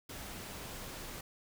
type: noise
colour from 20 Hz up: pink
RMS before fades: -45 dBFS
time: 0.09-1.21 s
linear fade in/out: 5 ms
effects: none